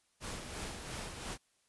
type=noise with tremolo; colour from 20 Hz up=pink; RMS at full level=-41 dBFS; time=0.2-1.38 s; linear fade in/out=50 ms; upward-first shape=sine; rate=2.9 Hz; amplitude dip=45%; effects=white hiss -74 dBFS RMS until 1.68 s + resampled to 24000 Hz